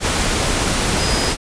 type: tone in noise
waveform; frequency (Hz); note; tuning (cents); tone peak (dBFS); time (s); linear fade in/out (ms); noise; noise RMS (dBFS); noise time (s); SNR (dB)
sine; 4978; D#8; 0; -25; 0.97-1.34; 50; pink; -18; 0-1.37; -10
effects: resampled to 22050 Hz

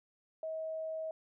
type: tone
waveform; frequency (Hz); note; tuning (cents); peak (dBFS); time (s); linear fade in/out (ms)
sine; 638; D#5; +43; -36; 0.43-1.11; 2
effects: none

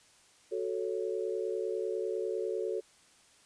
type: chord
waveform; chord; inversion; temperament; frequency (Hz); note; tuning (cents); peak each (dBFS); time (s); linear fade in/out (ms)
sine; F# minor; none; equal; 370 / 440 / 554.4; F#4 / A4 / C#5; 0 / 0 / 0; -35 / -34 / -39; 0.51-2.81; 20
effects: white hiss -62 dBFS RMS until 3.45 s + resampled to 22050 Hz

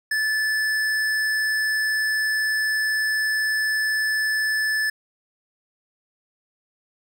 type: tone with tanh clipping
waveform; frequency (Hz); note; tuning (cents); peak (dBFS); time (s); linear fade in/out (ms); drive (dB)
sine; 1742; A6; -18; -22; 0.11-4.9; 5; 15
effects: none

